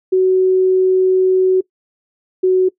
sine tone pair in turn, 373.6 / 371.6 Hz, F#4 / F#4, +17 / +7 cents, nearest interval unison, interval 10 cents, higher first, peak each -9 dBFS, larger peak neither, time 0.12-1.61 / 2.43-2.69 s, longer first, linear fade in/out 10 ms, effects noise-tail reverb RT60 0.1 s tail -21 dB re dry

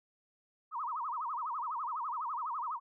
sine tone with vibrato, 1090 Hz, C#6, 29 cents flat, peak -34 dBFS, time 0.71-2.8 s, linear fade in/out 50 ms, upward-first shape sine, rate 12 Hz, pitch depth 290 cents each way, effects none

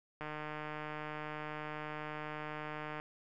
click train, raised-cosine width 0.5 ms, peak -27 dBFS, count 425, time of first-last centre 0.21-2.999 s, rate 152 Hz, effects none

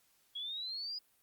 sine exponential sweep, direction up, 3302 to 4978 Hz, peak -38 dBFS, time 0.35-0.99 s, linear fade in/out 10 ms, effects white hiss -71 dBFS RMS until 1.22 s + Opus 48 kbps

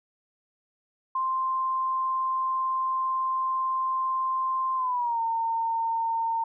sine tone with pitch glide, 1047 to 911.5 Hz, C6 to A#5, +1 to -39 cents, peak -24 dBFS, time 1.15-6.44 s, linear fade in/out 5 ms, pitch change -240 cents, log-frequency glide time 4.76-5.21 s, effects none

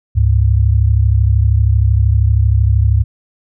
sine tone pair together, 70.74 / 103.6 Hz, C#2 / G#2, +36 / -4 cents, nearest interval perfect fifth, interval 660 cents, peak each -11 dBFS, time 0.15-3.04 s, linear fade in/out 20 ms, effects none

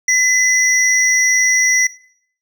triangle tone pair together, 2015 / 5799 Hz, B6 / F#8, +34 / -36 cents, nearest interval octave + tritone, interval 1830 cents, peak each -12 dBFS, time 0.08-1.87 s, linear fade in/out 5 ms, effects noise-tail reverb RT60 0.6 s tail -19 dB re dry

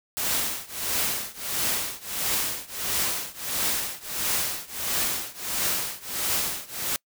white noise with tremolo, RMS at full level -24 dBFS, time 0.17-6.96 s, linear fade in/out 0 ms, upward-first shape triangle, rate 1.5 Hz, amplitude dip 95%, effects noise-tail reverb RT60 0.1 s tail -26 dB re dry

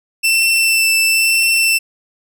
sawtooth tone with vibrato, 2673 Hz, E7, 23 cents sharp, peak -8 dBFS, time 0.23-1.79 s, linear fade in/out 20 ms, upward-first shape triangle, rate 1 Hz, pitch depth 15 cents each way, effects none

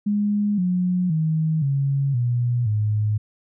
sine tone with pitch steps, 206.4 / 180.72 / 158.24 / 138.55 / 121.32 / 106.22 Hz, G#3 / F#3 / D#3 / C#3 / B2 / G#2, -10 / -40 / +30 / -1 / -30 / +39 cents, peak -18 dBFS, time 0.06-3.18 s, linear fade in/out 10 ms, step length 520 ms, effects none

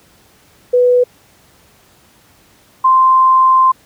sine tone pair in turn, 493.9 / 1043.5 Hz, B4 / C6, 0 / -5 cents, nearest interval octave + minor second, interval 1295 cents, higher second, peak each -7 / -6 dBFS, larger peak second, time 0.73-1.04 / 2.84-3.72 s, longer second, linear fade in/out 10 ms, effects pink hiss -49 dBFS RMS until 3.85 s + high-pass 60 Hz 12 dB/octave

